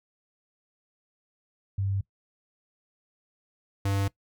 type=tone pair in turn; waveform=sine / square; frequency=98 / 98.85 Hz; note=G2 / G2; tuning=0 / +15 cents; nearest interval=unison; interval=15 cents; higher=second; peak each=-25 dBFS; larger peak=neither; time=1.78-2.01 / 3.85-4.08 s; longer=neither; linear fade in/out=5 ms; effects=noise-tail reverb RT60 0.1 s tail -20 dB re dry